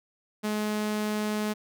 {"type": "tone", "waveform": "sawtooth", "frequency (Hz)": 211.9, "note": "G#3", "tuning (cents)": 35, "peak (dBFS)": -23, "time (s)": [0.43, 1.54], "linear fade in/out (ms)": 20, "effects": []}